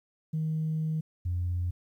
sine tone pair in turn, 157.5 / 88.39 Hz, D#3 / F2, +21 / +21 cents, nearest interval minor seventh, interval 1000 cents, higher first, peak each -26 dBFS, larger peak neither, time 0.33-1.01 / 1.25-1.71 s, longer first, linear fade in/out 10 ms, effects tanh soft clip ceiling -23 dBFS + 11-bit

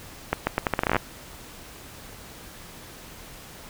accelerating click train, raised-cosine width 0.5 ms, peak -6 dBFS, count 14, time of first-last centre 0.33-0.966 s, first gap 140 ms, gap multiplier 0.79, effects pink hiss -44 dBFS RMS until 3.69 s

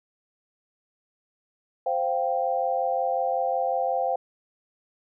sine chord, C suspended fourth, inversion none, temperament equal, 523.3 / 698.5 / 784 Hz, C5 / F5 / G5, 0 / 0 / 0 cents, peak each -27 dBFS, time 1.86-4.16 s, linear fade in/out 5 ms, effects none

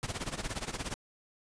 pink noise with tremolo, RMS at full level -34 dBFS, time 0.03-0.94 s, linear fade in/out 0 ms, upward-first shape sine, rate 17 Hz, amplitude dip 85%, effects resampled to 22050 Hz

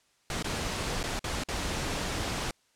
pink noise with dropouts, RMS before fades -32 dBFS, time 0.3-2.51 s, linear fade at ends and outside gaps 2 ms, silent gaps 0.426-0.443 / 1.03-1.038 / 1.193-1.241 / 1.437-1.486 s, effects white hiss -68 dBFS RMS until 2.75 s + low-pass 8000 Hz 12 dB/octave

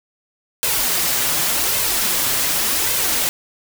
white noise with flanger, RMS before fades -19 dBFS, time 0.63-3.29 s, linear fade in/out 0 ms, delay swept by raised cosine 1.9 to 7.7 ms, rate 0.87 Hz, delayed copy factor +0.55, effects none

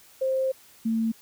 sine tone pair in turn, 527 / 225.1 Hz, C5 / A3, +12 / +40 cents, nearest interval octave + minor third, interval 1472 cents, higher first, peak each -22 dBFS, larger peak neither, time 0.21-0.52 / 0.85-1.12 s, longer first, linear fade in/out 10 ms, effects white hiss -54 dBFS RMS until 1.21 s

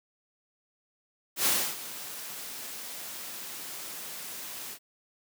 white noise with ADSR envelope, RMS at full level -24 dBFS, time 1.36-4.79 s, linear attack 100 ms, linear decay 290 ms, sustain -16 dB, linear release 72 ms, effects high-pass 150 Hz 12 dB/octave

